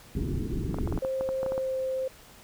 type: low-pass noise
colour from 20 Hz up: pink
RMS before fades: -30 dBFS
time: 0.15-0.99 s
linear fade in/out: 0 ms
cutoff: 420 Hz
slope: 96 dB/octave
type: clicks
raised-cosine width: 1 ms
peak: -20 dBFS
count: 12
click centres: 0.744 / 0.786 / 0.875 / 0.925 / 0.976 / 1.049 / 1.21 / 1.29 / 1.431 / 1.463 / 1.521 / 1.579 s
type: tone with pitch glide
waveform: sine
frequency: 528 to 523.4 Hz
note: C5 to C5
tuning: +16 to 0 cents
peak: -27 dBFS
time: 1.02-2.08 s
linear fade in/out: 5 ms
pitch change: -16 cents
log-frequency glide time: 1.55-1.76 s
effects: pink hiss -52 dBFS RMS until 2.43 s